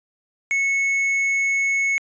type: tone with tanh clipping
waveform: sine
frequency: 2200 Hz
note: C#7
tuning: 14 cents flat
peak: -19 dBFS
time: 0.51-1.98 s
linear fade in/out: 0 ms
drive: 6 dB
effects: resampled to 16000 Hz